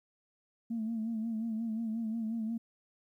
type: tone with vibrato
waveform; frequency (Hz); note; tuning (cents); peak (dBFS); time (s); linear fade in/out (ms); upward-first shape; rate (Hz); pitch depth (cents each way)
sine; 224.5; A3; +35; -31; 0.7-2.58; 10; sine; 5.6; 58
effects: tanh soft clip ceiling -28 dBFS + 12-bit